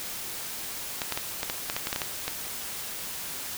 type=clicks; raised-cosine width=0.2 ms; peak=-11 dBFS; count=12; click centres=1.018 / 1.123 / 1.175 / 1.431 / 1.499 / 1.699 / 1.765 / 1.871 / 1.929 / 1.961 / 2.018 / 2.28 s; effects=white hiss -36 dBFS RMS until 3.57 s